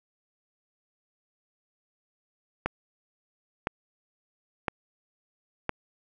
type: click train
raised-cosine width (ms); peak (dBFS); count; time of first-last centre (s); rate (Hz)
0.5; -11; 4; 2.66-5.693; 0.989
effects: none